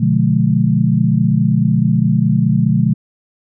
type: chord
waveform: sine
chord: B diminished seventh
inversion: none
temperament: just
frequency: 123.47 / 148.16 / 177.8 / 213.4 Hz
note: B2 / D3 / F3 / Ab3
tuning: 0 / +16 / +31 / +47 cents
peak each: -16 dBFS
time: 0-2.94 s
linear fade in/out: 10 ms
effects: none